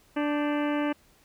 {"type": "harmonic tone with a mistuned harmonic", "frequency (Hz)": 293.7, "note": "D4", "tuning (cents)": 0, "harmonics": [1, 2, 3, 4, 5, 6, 7, 8, 9, 10], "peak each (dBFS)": [-26, -32, -36, -38, -40, -42, -43, -44, -45, -46], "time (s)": [0.16, 0.93], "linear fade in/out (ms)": 10, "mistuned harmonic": 5, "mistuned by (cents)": 99, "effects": ["pink hiss -61 dBFS RMS until 1.24 s"]}